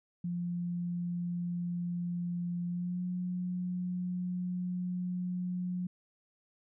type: tone with pitch glide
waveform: sine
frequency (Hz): 174.61 to 180.04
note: F3 to F#3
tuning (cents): 0 to -47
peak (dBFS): -32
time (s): 0.24-5.87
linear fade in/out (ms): 5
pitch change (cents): +53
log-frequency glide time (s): 2.67-3.03
effects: none

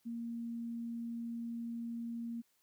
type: tone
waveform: sine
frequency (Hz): 233.1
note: A#3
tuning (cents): 0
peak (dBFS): -38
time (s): 0.05-2.42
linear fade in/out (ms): 20
effects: white hiss -75 dBFS RMS until 2.62 s + high-pass 60 Hz 12 dB/octave

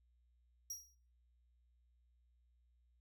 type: tone with exponential decay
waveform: 40% pulse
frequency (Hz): 5690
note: F8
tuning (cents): +31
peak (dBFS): -39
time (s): 0.7-0.95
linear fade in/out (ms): 5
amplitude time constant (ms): 53
effects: noise-tail reverb RT60 0.5 s tail -25 dB re dry + added 60 Hz sine -70 dBFS peak until 3 s

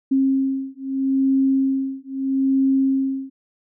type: beating tone pair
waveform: sine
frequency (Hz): 268 / 268.78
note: C4 / C4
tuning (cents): +42 / +47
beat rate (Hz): 0.78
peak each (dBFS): -20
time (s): 0.11-3.3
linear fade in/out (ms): 10
effects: none

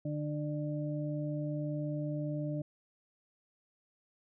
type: harmonic tone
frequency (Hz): 149.1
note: D3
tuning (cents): +27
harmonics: 1 / 2 / 4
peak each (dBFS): -35 / -38 / -41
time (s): 0.05-2.62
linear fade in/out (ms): 5
effects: none

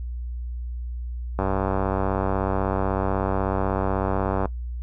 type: click train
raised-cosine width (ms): 1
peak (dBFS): -10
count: 296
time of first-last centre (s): 1.39-4.457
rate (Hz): 96.2
effects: noise-tail reverb RT60 0.1 s tail -20 dB re dry + added 60 Hz sine -28 dBFS peak until 4.82 s

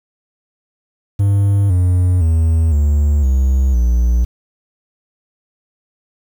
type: tone with pitch steps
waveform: triangle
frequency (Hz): 100 / 90.13 / 81.23 / 73.2 / 65.98 / 59.46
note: G2 / F#2 / E2 / D2 / C2 / A#1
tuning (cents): +35 / -45 / -25 / -5 / +15 / +35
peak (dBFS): -8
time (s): 1.19-4.25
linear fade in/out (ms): 10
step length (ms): 510
effects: 7-bit

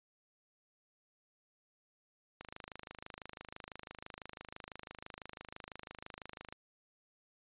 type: click train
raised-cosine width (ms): 0.3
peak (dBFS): -29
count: 108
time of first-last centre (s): 2.41-6.525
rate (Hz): 26
effects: resampled to 8000 Hz

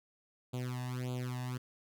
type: tone with flanger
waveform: sawtooth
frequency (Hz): 125.5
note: B2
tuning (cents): +28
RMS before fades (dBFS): -38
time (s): 0.53-1.58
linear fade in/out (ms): 10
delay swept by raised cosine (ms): 0.27 to 1.12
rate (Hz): 1.7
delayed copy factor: +1
effects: none

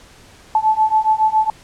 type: beating tone pair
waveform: sine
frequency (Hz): 866 / 873.2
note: A5 / A5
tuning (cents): -28 / -13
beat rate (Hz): 7.2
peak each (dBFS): -16 / -15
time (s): 0.55-1.5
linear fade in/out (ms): 2
effects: pink hiss -45 dBFS RMS until 1.63 s + low-pass 9000 Hz 12 dB/octave

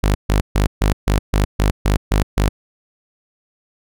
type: tone bursts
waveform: sawtooth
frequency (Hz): 50.7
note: G#1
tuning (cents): -41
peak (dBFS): -9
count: 10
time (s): 0.03-2.49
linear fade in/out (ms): 10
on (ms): 120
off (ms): 140
effects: none

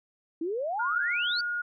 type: exponential sweep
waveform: sine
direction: up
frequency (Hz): 311.1 to 4691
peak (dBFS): -28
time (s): 0.41-1.41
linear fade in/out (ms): 5
type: tone with pitch glide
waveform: sine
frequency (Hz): 1424 to 1433.9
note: F6 to F6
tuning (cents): +33 to +45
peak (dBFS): -28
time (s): 0.79-1.62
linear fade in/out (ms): 10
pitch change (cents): +12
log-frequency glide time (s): 0.95-1.33
effects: none

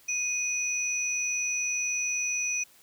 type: tone pair together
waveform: sine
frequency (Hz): 2489 / 5920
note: D#7 / F#8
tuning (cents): 0 / 0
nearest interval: octave + minor third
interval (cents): 1500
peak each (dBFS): -30 / -29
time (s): 0.08-2.64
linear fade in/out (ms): 10
effects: white hiss -58 dBFS RMS until 2.82 s

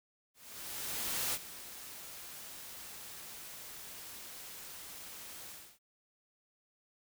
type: noise with ADSR envelope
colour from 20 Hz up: white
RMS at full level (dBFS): -34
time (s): 0.34-5.79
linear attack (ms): 1000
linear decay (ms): 40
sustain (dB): -14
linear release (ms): 290
effects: none

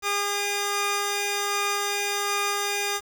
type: tone pair together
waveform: 10% pulse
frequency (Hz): 406.1 / 1217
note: G#4 / D#6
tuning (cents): -39 / -39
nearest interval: octave + perfect fifth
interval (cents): 1900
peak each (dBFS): -18 / -20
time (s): 0.02-3.01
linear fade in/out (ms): 50
effects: 8-bit

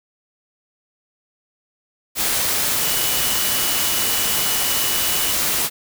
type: tone in noise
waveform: sine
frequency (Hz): 2947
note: F#7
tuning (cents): -8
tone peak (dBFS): -28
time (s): 2.8-5.36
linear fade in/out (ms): 50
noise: white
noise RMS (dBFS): -20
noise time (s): 2.15-5.7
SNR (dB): -11
effects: none

